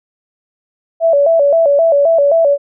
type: tone with vibrato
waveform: sine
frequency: 613 Hz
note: D#5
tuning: 26 cents flat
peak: -7 dBFS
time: 1-2.58 s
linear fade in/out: 50 ms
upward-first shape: square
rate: 3.8 Hz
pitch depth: 130 cents each way
effects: none